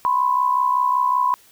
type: tone pair together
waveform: sine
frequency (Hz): 996.7 / 1062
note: B5 / C6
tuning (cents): +16 / +25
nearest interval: minor second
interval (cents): 109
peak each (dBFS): -17 / -21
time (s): 0.05-1.34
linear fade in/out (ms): 0
effects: white hiss -52 dBFS RMS until 1.51 s